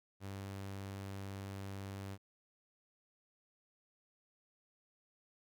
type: tone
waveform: sawtooth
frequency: 98 Hz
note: G2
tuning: in tune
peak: -39 dBFS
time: 0.2-2.18 s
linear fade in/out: 50 ms
effects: none